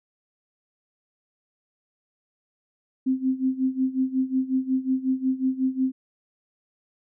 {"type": "tone with tremolo", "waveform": "sine", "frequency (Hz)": 261.2, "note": "C4", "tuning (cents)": -3, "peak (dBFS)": -18, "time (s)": [3.06, 5.92], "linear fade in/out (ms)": 10, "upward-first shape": "sine", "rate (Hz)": 5.5, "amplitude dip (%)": 85, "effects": []}